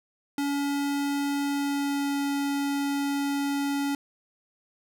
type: tone with pitch glide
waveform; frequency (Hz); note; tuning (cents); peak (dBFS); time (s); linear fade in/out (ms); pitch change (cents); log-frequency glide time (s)
square; 283.2 to 281.6; C#4 to C#4; +37 to +27; -26; 0.38-3.95; 2; -10; 1.43-2.22
effects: none